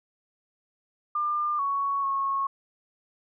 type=tone with pitch steps; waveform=sine; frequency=1199 / 1114 / 1096 Hz; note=D6 / C#6 / C#6; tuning=+36 / +8 / -20 cents; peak=-24 dBFS; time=1.15-2.47 s; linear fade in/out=5 ms; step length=440 ms; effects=none